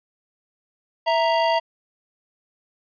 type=tone pair together; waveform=square; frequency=658.8 / 932.3 Hz; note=E5 / A#5; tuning=-1 / 0 cents; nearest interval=tritone; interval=601 cents; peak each=-21 dBFS; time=1.06-1.6 s; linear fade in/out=20 ms; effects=resampled to 11025 Hz